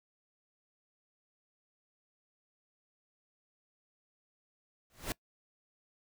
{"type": "noise with exponential growth", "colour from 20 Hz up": "pink", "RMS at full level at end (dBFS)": -32, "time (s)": [4.9, 5.12], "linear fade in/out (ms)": 1, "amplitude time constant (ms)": 46, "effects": ["noise-tail reverb RT60 0.1 s tail -23 dB re dry"]}